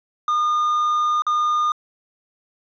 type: tone with dropouts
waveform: triangle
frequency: 1217 Hz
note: D#6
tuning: 39 cents flat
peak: -15 dBFS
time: 0.28-1.72 s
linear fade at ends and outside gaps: 2 ms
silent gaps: 1.221-1.266 s
effects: resampled to 16000 Hz + 9-bit